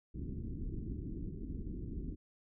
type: low-pass noise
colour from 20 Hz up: pink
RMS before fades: -41 dBFS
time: 0.14-2.16 s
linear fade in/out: 20 ms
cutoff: 360 Hz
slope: 48 dB/octave
effects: none